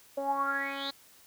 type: tone with low-pass filter sweep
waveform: 10% pulse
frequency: 276.3 Hz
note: C#4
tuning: 6 cents flat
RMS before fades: -32 dBFS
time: 0.17-0.91 s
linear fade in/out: 10 ms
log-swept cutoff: 590 to 4200 Hz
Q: 9.8
effects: white hiss -58 dBFS RMS until 1.26 s